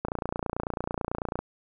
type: click train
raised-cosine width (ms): 1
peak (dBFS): -15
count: 40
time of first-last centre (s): 0.05-1.39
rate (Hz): 29.1
effects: none